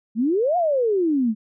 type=exponential two-way sweep; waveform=sine; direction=up then down; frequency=207.7 to 731 to 207.7 Hz; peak=-17 dBFS; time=0.15-1.35 s; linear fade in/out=50 ms; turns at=0.57 s; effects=none